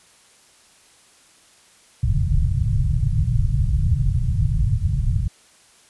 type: low-pass noise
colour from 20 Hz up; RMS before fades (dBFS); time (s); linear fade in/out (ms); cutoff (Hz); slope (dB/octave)
white; -19; 2.03-5.28; 5; 140; 48
effects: white hiss -53 dBFS RMS until 5.89 s + resampled to 24000 Hz

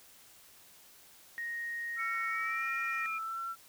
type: tone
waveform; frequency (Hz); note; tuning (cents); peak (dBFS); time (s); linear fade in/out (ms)
sine; 1869; A#6; +4; -35; 1.38-3.06; 0
type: tone with vibrato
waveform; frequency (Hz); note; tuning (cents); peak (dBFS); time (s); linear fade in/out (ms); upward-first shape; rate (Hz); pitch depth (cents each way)
sine; 1334; E6; +20; -35; 1.96-3.56; 50; sine; 1.5; 25
type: tone with pitch glide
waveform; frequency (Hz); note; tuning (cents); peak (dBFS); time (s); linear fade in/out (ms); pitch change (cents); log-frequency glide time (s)
sine; 2217 to 2404; C#7 to D7; 0 to +40; -36; 1.98-3.19; 20; +140; 2.29-2.65
effects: tanh soft clip ceiling -24 dBFS + white hiss -58 dBFS RMS until 3.68 s

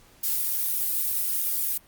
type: noise with flanger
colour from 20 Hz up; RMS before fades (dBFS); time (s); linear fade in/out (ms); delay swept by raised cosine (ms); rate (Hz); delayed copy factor
violet; -26; 0.23-1.78; 10; 1.9 to 3.6; 2.4; -1
effects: pink hiss -56 dBFS RMS until 1.87 s + Opus 48 kbps

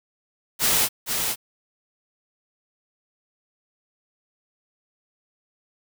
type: noise with echo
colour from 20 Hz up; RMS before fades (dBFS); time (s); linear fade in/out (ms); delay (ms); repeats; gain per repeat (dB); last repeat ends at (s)
white; -20; 0.59-0.89; 50; 470; 1; -5; 1.36
effects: none

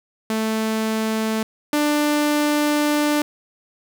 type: tone pair in turn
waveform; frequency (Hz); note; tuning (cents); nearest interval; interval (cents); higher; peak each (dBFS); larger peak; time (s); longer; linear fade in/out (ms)
sawtooth; 220 / 296.3; A3 / D4; 0 / +15; perfect fourth; 515; second; -16 / -13; second; 0.3-1.43 / 1.73-3.22; second; 2
effects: 8-bit

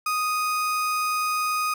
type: tone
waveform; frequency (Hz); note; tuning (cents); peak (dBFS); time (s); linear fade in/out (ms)
35% pulse; 1244.5; D#6; 0; -21; 0.06-1.74; 5
effects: none

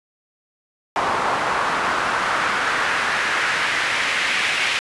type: noise with band-pass filter sweep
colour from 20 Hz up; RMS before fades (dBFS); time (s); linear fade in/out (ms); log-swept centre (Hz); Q
pink; -21; 0.96-4.79; 0; 970 to 2400; 1.8
effects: resampled to 24000 Hz

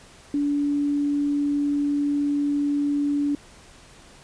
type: tone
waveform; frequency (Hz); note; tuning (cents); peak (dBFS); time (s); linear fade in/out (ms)
sine; 288.1; D4; -33; -20; 0.34-3.35; 2
effects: pink hiss -49 dBFS RMS until 4.23 s + resampled to 22050 Hz

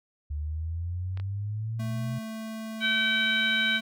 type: exponential sweep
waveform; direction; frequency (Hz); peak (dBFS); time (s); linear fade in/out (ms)
sine; up; 72.5 to 129.6; -29; 0.3-2.19; 10
type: clicks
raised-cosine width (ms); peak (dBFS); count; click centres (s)
0.3; -28; 2; 1.174 / 1.199
type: tone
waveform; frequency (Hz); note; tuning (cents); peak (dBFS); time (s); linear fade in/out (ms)
square; 221; A3; +8; -35; 1.79-3.81; 10
type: harmonic tone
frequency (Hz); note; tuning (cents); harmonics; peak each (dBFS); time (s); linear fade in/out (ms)
767; G5; -38; 2 / 3 / 4 / 5; -26 / -29 / -30 / -30; 2.8-3.81; 50
effects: none

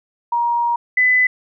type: tone pair in turn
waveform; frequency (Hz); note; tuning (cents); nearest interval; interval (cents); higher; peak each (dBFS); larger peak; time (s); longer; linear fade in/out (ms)
sine; 946 / 2005; A#5 / B6; +25 / +26; octave + minor second; 1301; second; -15 / -11; second; 0.32-0.76 / 0.97-1.27; first; 5
effects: none

